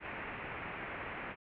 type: low-pass noise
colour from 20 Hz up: white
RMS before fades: -43 dBFS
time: 0-1.36 s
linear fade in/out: 50 ms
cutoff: 2500 Hz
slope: 48 dB/octave
effects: none